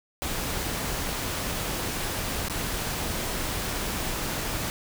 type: noise with dropouts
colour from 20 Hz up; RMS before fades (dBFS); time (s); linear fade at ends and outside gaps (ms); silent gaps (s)
pink; -30; 0.22-4.7; 0; 2.484-2.498
effects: none